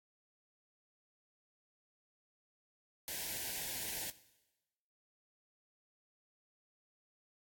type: band-stop noise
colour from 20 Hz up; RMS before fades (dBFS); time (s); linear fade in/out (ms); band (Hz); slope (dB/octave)
white; -41; 3.08-4.1; 0; 990 to 1500; 96
effects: noise-tail reverb RT60 1.0 s tail -17 dB re dry + AAC 64 kbps